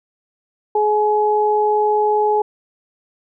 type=tone pair together; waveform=sine; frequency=422.5 / 845 Hz; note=G#4 / G#5; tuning=+30 / +30 cents; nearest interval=octave; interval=1200 cents; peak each=-16 dBFS; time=0.75-2.42 s; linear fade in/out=5 ms; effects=none